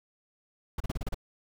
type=noise bursts; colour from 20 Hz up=brown; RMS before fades=-30 dBFS; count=7; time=0.78-1.145 s; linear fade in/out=5 ms; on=23 ms; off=34 ms; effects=none